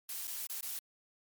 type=noise with dropouts; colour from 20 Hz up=blue; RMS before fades=-40 dBFS; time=0.09-0.79 s; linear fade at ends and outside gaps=2 ms; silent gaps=0.272-0.277 / 0.468-0.497 / 0.609-0.628 s; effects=MP3 96 kbps